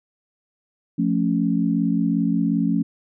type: chord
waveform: sine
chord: F augmented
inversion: none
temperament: equal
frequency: 174.61 / 220 / 277.2 Hz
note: F3 / A3 / C#4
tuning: 0 / 0 / 0 cents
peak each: -22 dBFS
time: 0.98-2.83 s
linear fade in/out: 10 ms
effects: none